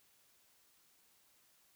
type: silence
effects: white hiss -70 dBFS RMS until 1.75 s